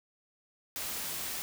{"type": "noise", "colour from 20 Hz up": "white", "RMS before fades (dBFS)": -37, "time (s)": [0.76, 1.42], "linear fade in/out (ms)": 0, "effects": []}